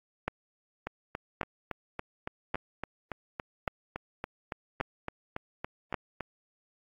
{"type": "two click trains", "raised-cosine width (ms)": 0.5, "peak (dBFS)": [-19, -14], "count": [20, 6], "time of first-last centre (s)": [[0.87, 6.207], [0.28, 5.943]], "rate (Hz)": [3.56, 0.883], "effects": ["AAC 32 kbps"]}